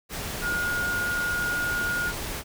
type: tone in noise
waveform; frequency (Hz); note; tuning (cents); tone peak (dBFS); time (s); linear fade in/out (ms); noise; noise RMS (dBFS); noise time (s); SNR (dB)
sine; 1432; F6; +43; -25; 0.41-2.13; 50; pink; -33; 0.09-2.44; +5
effects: none